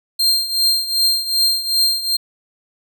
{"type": "tone with tremolo", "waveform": "40% pulse", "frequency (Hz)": 4186, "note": "C8", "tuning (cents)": 0, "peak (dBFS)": -10, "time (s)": [0.19, 2.17], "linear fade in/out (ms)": 10, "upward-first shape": "triangle", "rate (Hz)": 2.6, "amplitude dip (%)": 80, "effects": []}